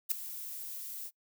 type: noise with ADSR envelope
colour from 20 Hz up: violet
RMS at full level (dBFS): -27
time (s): 0.09-1.11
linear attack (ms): 24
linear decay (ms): 7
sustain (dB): -15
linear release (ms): 46
effects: noise-tail reverb RT60 0.1 s tail -23 dB re dry